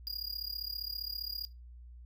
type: tone with amplitude modulation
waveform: square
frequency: 4847 Hz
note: D#8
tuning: 46 cents flat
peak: -33 dBFS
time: 0.07-1.45 s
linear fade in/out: 0 ms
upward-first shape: sine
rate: 35.1 Hz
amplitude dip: 90%
effects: noise-tail reverb RT60 0.2 s tail -18 dB re dry + added 60 Hz sine -48 dBFS peak until 2.05 s